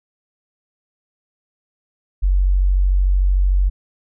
sine tone, 46.7 Hz, F#1, 17 cents sharp, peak -12 dBFS, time 2.22-3.7 s, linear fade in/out 20 ms, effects none

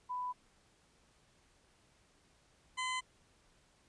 sine / 20% pulse tone pair in turn, 995 / 1020.6 Hz, B5 / C6, +13 / -43 cents, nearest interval unison, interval 44 cents, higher second, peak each -36 / -30 dBFS, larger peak second, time 0.09-0.33 / 2.77-3.01 s, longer neither, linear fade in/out 20 ms, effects pink hiss -69 dBFS RMS until 3.88 s + resampled to 22050 Hz

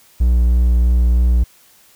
triangle tone with vibrato, 60.1 Hz, B1, 46 cents flat, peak -8 dBFS, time 0.2-1.44 s, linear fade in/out 10 ms, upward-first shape sine, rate 3.1 Hz, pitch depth 16 cents each way, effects white hiss -50 dBFS RMS until 1.95 s

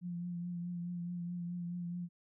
sine tone with vibrato, 174.61 Hz, F3, in tune, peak -37 dBFS, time 0.01-2.09 s, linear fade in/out 50 ms, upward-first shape triangle, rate 4.7 Hz, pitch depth 32 cents each way, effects none

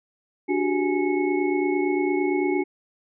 sine tone cluster, 292.4 / 366.2 / 395 / 838 / 2193 Hz, D4 / F#4 / G4 / G#5 / C#7, -7 / -18 / +13 / +15 / -19 cents, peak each -25 / -23 / -30 / -32 / -32 dBFS, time 0.48-2.64 s, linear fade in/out 20 ms, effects none

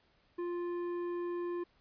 sine tone with tanh clipping, 349.2 Hz, F4, in tune, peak -36 dBFS, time 0.38-1.64 s, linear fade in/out 10 ms, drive 10 dB, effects pink hiss -70 dBFS RMS until 1.8 s + resampled to 11025 Hz

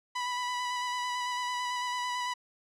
sawtooth tone with vibrato, 987.8 Hz, B5, in tune, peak -27 dBFS, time 0.15-2.34 s, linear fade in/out 10 ms, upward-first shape square, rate 9 Hz, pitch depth 14 cents each way, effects low-pass 7000 Hz 12 dB/octave

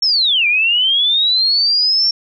sine linear two-way sweep, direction down then up, 5490 to 2349 to 5490 Hz, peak -11 dBFS, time 0.02-2.11 s, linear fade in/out 5 ms, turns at 0.47 s, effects none

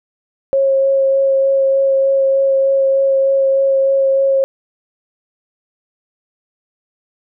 sine tone with vibrato, 542 Hz, C#5, 39 cents flat, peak -10 dBFS, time 0.53-4.44 s, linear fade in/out 0 ms, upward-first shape sine, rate 3.3 Hz, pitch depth 10 cents each way, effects none

